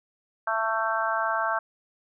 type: harmonic tone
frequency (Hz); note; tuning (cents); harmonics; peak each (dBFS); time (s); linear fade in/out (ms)
222.7; A3; +21; 3 / 4 / 5 / 6 / 7; -30 / -30 / -30 / -30 / -30; 0.47-1.59; 5
effects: none